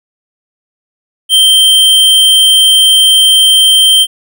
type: tone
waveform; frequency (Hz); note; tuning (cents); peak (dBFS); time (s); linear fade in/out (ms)
square; 3136; G7; 0; -4; 1.29-4.07; 50
effects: none